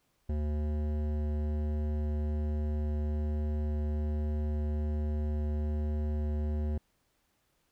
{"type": "tone with hard clipping", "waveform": "sine", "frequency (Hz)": 75.1, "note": "D2", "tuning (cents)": 39, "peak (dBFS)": -31, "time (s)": [0.29, 6.78], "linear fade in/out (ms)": 5, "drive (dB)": 14, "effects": ["pink hiss -74 dBFS RMS until 7.71 s"]}